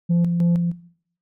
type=tone with tremolo; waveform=sine; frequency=171.9 Hz; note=F3; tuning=27 cents flat; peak=-12 dBFS; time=0.09-0.72 s; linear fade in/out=20 ms; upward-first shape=square; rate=3.2 Hz; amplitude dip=55%; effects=noise-tail reverb RT60 0.6 s tail -17 dB re dry + tanh soft clip ceiling -14 dBFS